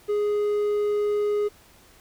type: tone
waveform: triangle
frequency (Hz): 415.3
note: G#4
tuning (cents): 0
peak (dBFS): -19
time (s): 0.08-1.49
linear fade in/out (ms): 20
effects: pink hiss -54 dBFS RMS until 2 s